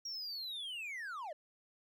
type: linear sweep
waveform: triangle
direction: down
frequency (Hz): 5660 to 562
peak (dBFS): -39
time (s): 0.05-1.33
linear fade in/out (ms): 5
effects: none